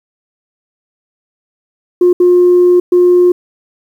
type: tone bursts at uneven times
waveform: sine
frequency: 356.5 Hz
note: F4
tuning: 36 cents sharp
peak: -3 dBFS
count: 3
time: 2.01-2.13 / 2.2-2.8 / 2.92-3.32 s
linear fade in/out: 5 ms
effects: tanh soft clip ceiling -1 dBFS + 7-bit